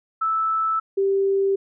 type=tone pair in turn; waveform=sine; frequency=1314 / 391.7 Hz; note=E6 / G4; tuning=-6 / -1 cents; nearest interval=octave + major sixth; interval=2095 cents; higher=first; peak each=-19 / -17 dBFS; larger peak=second; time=0.21-0.8 / 0.97-1.56 s; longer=neither; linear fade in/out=10 ms; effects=none